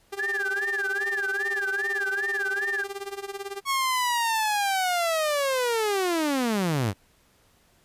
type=tone with tremolo; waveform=sawtooth; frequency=397 Hz; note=G4; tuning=22 cents sharp; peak=-26 dBFS; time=0.12-3.61 s; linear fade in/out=10 ms; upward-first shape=sine; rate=18 Hz; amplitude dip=85%
type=tone with vibrato; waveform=sine; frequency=1661.2 Hz; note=G#6; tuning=in tune; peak=-25 dBFS; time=0.19-2.84 s; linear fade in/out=5 ms; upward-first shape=sine; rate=2.5 Hz; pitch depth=160 cents each way
type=linear sweep; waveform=sawtooth; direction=down; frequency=1108.7 to 89.2 Hz; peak=-19 dBFS; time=3.65-6.94 s; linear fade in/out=50 ms
effects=pink hiss -62 dBFS RMS until 7.84 s + resampled to 32000 Hz